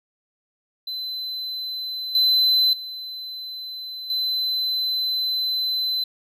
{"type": "tone with level steps", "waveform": "triangle", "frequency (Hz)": 4040, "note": "B7", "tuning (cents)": 39, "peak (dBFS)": [-26, -14, -30, -20], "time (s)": [0.87, 6.04], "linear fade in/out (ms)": 5, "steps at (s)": [2.15, 2.73, 4.1], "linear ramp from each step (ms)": 2, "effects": []}